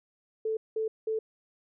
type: tone bursts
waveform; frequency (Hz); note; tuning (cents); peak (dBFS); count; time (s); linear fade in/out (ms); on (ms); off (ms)
sine; 440; A4; 0; -27; 3; 0.45-1.19; 5; 120; 190
effects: none